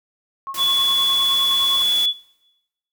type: tone with tremolo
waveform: sine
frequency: 1087 Hz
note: C#6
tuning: 34 cents flat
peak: -25 dBFS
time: 0.47-1.82 s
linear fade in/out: 0 ms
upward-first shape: sine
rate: 9.7 Hz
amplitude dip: 80%
type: noise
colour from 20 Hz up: white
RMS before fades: -31 dBFS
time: 0.54-2.06 s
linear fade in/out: 5 ms
type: tone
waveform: sine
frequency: 3420 Hz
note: A7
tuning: 50 cents flat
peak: -15 dBFS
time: 0.57-2.14 s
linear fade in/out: 50 ms
effects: noise-tail reverb RT60 1.0 s tail -21 dB re dry